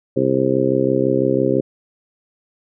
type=harmonic tone; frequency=66 Hz; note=C2; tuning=16 cents sharp; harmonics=2 / 3 / 4 / 5 / 6 / 7 / 8; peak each=-24 / -27 / -21 / -21 / -19 / -27 / -21 dBFS; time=0.16-1.61 s; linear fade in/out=10 ms; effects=none